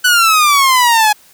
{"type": "exponential sweep", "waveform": "sawtooth", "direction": "down", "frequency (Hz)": [1500, 832], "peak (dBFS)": -4, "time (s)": [0.04, 1.13], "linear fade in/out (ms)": 10, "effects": ["white hiss -46 dBFS RMS until 1.33 s"]}